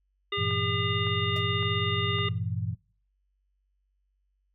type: harmonic tone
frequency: 403.8 Hz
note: G#4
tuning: 49 cents flat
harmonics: 1 / 3 / 5 / 7 / 9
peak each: -34 / -34 / -34 / -34 / -34 dBFS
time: 0.32-2.29 s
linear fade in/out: 5 ms
type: chord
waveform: sine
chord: E diminished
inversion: first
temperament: equal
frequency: 98 / 116.54 / 164.81 Hz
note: G2 / Bb2 / E3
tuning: 0 / 0 / 0 cents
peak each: -31 / -32 / -36 dBFS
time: 0.37-2.75 s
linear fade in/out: 20 ms
type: click train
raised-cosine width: 0.5 ms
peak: -29 dBFS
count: 4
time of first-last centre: 0.51-2.186 s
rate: 1.79 Hz
type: tone with exponential decay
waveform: sawtooth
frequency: 622.3 Hz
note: D#5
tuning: in tune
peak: -34 dBFS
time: 1.36-1.46 s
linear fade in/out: 2 ms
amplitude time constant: 21 ms
effects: noise-tail reverb RT60 0.4 s tail -20 dB re dry + added 48 Hz sine -70 dBFS peak until 4.54 s